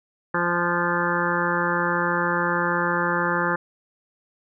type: harmonic tone with a mistuned harmonic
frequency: 173.7 Hz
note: F3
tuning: 9 cents flat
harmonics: 1 / 2 / 3 / 5 / 6 / 7 / 8 / 9 / 10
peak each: -29 / -29 / -29 / -29 / -29 / -29 / -29 / -29 / -29 dBFS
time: 0.34-3.56 s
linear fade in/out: 5 ms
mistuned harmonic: 8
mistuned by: +23 cents
effects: none